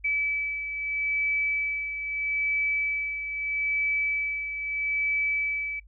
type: beating tone pair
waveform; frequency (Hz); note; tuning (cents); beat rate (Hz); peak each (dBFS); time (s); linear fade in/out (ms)
sine; 2300 / 2300.78; D7 / D7; -37 / -36; 0.78; -26 / -34; 0.04-5.8; 10
effects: noise-tail reverb RT60 0.1 s tail -24 dB re dry + added 50 Hz sine -49 dBFS peak until 5.87 s